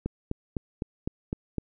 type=click train; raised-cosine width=3 ms; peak=-16 dBFS; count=7; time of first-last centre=0.06-1.583 s; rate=3.94 Hz; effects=none